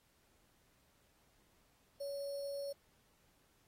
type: tone with sample-and-hold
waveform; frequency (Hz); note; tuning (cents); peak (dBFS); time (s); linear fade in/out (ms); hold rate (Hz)
sine; 562; C#5; +24; -39; 2-2.73; 10; 4900
effects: pink hiss -73 dBFS RMS until 3.67 s + AAC 48 kbps